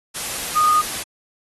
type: tone in noise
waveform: sine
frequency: 1231 Hz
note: D#6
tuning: 19 cents flat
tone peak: -13 dBFS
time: 0.55-0.82 s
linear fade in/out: 20 ms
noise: white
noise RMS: -27 dBFS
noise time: 0.14-1.04 s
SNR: +11 dB
effects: AAC 32 kbps